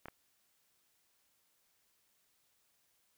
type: clicks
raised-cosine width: 0.5 ms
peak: -30 dBFS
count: 2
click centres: 0.057 / 0.084 s
effects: white hiss -75 dBFS RMS until 3.17 s